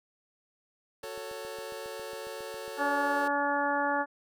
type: chord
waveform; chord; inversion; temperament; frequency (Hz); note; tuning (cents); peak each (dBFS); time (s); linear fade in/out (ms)
sawtooth; F# minor; none; just; 370 / 444 / 555; F#4 / A4 / C#5; 0 / +16 / +2; -42 / -37 / -37; 1.03-3.28; 5
type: click train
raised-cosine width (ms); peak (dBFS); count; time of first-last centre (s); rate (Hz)
2; -39; 13; 1.04-2.679; 7.32
type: harmonic tone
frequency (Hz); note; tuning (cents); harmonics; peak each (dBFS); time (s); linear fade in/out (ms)
285.8; D4; -47; 1 / 2 / 3 / 4 / 5 / 6; -35 / -33 / -30 / -35 / -34 / -34; 2.77-4.06; 50
effects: none